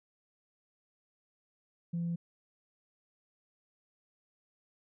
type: tone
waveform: sine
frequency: 170 Hz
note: F3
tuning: 46 cents flat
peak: -30 dBFS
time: 1.93-2.16 s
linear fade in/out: 10 ms
effects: tanh soft clip ceiling -28 dBFS